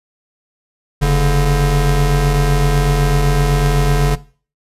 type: tone pair together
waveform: square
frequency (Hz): 45.26 / 143.7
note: F#1 / D3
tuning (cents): -37 / -37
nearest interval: octave + minor sixth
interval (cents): 2000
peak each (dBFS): -14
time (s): 1.01-4.16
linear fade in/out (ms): 20
effects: noise-tail reverb RT60 0.4 s tail -18 dB re dry + resampled to 32000 Hz